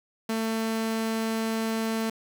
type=tone; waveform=sawtooth; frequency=223.4 Hz; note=A3; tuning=27 cents sharp; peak=-22 dBFS; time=0.29-2.1 s; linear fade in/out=5 ms; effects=8-bit